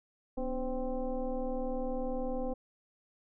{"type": "tone with frequency modulation", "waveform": "sine", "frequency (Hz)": 246.9, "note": "B3", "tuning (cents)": 0, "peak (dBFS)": -31, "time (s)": [0.37, 2.54], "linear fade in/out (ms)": 10, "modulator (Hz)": 267, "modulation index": 1.6, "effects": []}